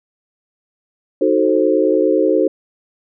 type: chord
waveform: sine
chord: D# diminished seventh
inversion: none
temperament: equal with one note detuned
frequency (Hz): 311.1 / 370 / 440 / 527.5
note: D#4 / F#4 / A4 / C5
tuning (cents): 0 / 0 / 0 / +14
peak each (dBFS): -17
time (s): 1.21-2.48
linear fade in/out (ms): 5
effects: none